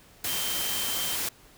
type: tone in noise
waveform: sine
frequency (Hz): 3130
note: G7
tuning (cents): -3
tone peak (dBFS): -34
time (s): 0.28-1.16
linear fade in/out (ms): 5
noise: white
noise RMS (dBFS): -30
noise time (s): 0.24-1.29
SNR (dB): -7
effects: pink hiss -55 dBFS RMS until 1.57 s